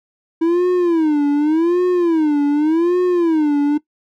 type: tone with vibrato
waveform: triangle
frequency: 322.6 Hz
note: E4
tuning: 37 cents flat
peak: -10 dBFS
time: 0.41-3.78 s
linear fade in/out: 10 ms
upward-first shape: sine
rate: 0.86 Hz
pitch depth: 200 cents each way
effects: noise-tail reverb RT60 0.1 s tail -19 dB re dry